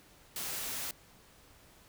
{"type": "noise", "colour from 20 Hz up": "white", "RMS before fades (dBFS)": -38, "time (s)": [0.36, 0.91], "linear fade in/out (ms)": 2, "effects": ["pink hiss -60 dBFS RMS until 1.88 s"]}